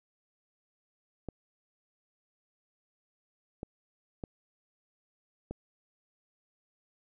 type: clicks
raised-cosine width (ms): 2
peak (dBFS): -24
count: 4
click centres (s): 1.287 / 3.631 / 4.238 / 5.51
effects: none